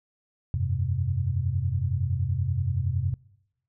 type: chord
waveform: sine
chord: F suspended second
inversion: none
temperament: equal with one note detuned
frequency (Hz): 87.31 / 98 / 129.31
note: F2 / G2 / C3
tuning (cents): 0 / 0 / -20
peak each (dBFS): -28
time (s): 0.54-3.14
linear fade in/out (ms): 0
effects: noise-tail reverb RT60 0.9 s tail -24 dB re dry